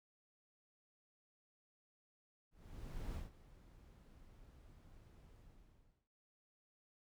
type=noise with ADSR envelope; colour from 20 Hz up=brown; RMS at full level=-44 dBFS; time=2.51-6.08 s; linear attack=640 ms; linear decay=150 ms; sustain=-17 dB; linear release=720 ms; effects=none